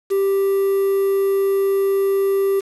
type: tone with quantisation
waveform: triangle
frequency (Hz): 392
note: G4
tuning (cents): 0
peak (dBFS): -13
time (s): 0.1-2.61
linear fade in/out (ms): 20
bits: 6
effects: resampled to 32000 Hz